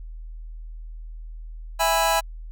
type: chord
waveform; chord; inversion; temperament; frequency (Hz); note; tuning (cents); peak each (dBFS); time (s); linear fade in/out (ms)
sawtooth; E major; none; just; 659.3 / 824.1 / 988.9; E5 / G#5 / B5; 0 / -14 / +2; -19; 1.79-2.21; 20
effects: added 40 Hz sine -34 dBFS peak until 2.51 s